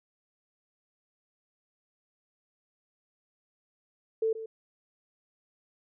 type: tone with echo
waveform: sine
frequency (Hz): 444.8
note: A4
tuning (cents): +19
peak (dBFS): -24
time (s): 4.22-4.33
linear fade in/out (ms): 5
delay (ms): 130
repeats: 1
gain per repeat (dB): -12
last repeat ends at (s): 4.46
effects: none